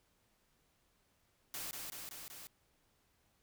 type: noise with echo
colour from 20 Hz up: white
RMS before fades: -43 dBFS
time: 1.54-1.71 s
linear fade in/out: 0 ms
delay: 190 ms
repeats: 4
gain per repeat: -2 dB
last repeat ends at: 2.47 s
effects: pink hiss -75 dBFS RMS until 3.42 s